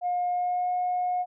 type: tone with pitch glide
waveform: sine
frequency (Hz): 714 to 722.3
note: F5 to F#5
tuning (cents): +38 to -42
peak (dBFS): -23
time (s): 0.01-1.26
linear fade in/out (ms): 50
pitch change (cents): +20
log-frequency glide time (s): 0.3-0.71
effects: tanh soft clip ceiling -20 dBFS